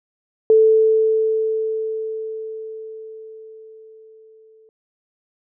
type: tone with exponential decay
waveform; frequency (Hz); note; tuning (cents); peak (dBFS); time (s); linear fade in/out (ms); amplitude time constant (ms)
sine; 440; A4; 0; -8; 0.5-4.69; 1; 910
effects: none